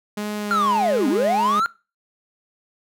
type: tone with vibrato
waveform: sawtooth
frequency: 207.7 Hz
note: G#3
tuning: in tune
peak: -21 dBFS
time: 0.17-1.6 s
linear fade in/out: 5 ms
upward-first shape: sine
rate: 1.8 Hz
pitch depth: 18 cents each way
type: linear two-way sweep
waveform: triangle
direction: down then up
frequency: 1413 to 246.9 to 1413 Hz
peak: -15 dBFS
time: 0.51-1.66 s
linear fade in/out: 0 ms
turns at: 1.08 s
effects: noise-tail reverb RT60 0.3 s tail -21 dB re dry